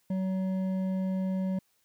sine tone with hard clipping, 188.4 Hz, F#3, 32 cents sharp, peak -29 dBFS, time 0.1-1.59 s, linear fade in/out 5 ms, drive 7 dB, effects white hiss -71 dBFS RMS until 1.84 s

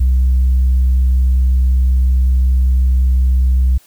sine tone, 63.9 Hz, C2, 40 cents flat, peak -7 dBFS, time 0-3.78 s, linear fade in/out 10 ms, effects tanh soft clip ceiling -7 dBFS + white hiss -49 dBFS RMS until 3.86 s

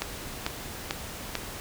click train, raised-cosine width 0.2 ms, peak -10 dBFS, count 4, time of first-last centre 0.02-1.353 s, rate 2.25 Hz, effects pink hiss -39 dBFS RMS until 1.6 s

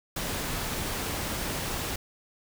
pink noise, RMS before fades -32 dBFS, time 0.16-1.96 s, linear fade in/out 5 ms, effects none

